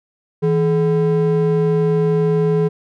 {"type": "ring-modulated tone", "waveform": "triangle", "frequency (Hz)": 293.7, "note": "D4", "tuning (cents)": 0, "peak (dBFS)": -8, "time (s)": [0.42, 2.69], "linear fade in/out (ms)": 20, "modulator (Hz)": 131, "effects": []}